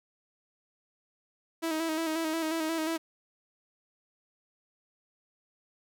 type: tone with vibrato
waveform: sawtooth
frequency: 321.4 Hz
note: E4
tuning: 44 cents flat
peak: -25 dBFS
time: 1.62-2.98 s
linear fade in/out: 20 ms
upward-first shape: square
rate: 5.6 Hz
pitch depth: 37 cents each way
effects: none